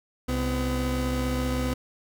30% pulse tone pair together, 66.92 / 252.5 Hz, C2 / B3, +40 / +39 cents, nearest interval octave + major seventh, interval 2299 cents, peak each -25 dBFS, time 0.28-1.74 s, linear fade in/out 10 ms, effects none

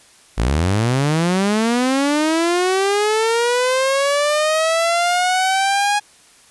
sawtooth linear sweep, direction up, 49.98 to 830.6 Hz, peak -11 dBFS, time 0.37-6 s, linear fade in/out 20 ms, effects white hiss -49 dBFS RMS until 6.5 s + resampled to 24000 Hz

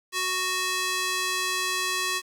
square tone with high-pass filter, 370 Hz, F#4, in tune, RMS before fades -27 dBFS, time 0.12-2.22 s, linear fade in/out 50 ms, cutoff 1400 Hz, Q 0.52, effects low-pass 11000 Hz 12 dB/octave + 8-bit

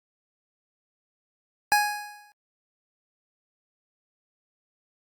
25% pulse tone with exponential decay, 830.6 Hz, G#5, in tune, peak -12 dBFS, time 1.72-2.32 s, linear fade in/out 0 ms, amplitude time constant 130 ms, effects Opus 48 kbps

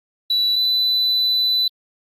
sine tone pair in turn, 3945 / 3993 Hz, B7 / B7, -3 / +18 cents, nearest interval unison, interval 21 cents, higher second, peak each -13 dBFS, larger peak neither, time 0.3-0.56 / 0.56-1.68 s, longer second, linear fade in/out 5 ms, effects tanh soft clip ceiling -14 dBFS + Opus 32 kbps

